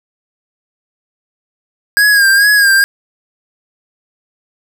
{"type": "tone with vibrato", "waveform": "square", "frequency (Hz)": 1631, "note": "G#6", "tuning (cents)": -32, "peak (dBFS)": -7, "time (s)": [1.97, 2.84], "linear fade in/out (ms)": 0, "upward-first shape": "sine", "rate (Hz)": 2.3, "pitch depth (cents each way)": 57, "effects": []}